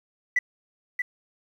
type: tone with echo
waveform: sine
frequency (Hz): 1975.5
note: B6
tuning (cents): 0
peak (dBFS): -17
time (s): 0.36-0.39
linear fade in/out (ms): 5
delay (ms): 630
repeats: 1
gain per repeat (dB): -6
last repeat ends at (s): 1.02
effects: tanh soft clip ceiling -15 dBFS + 9-bit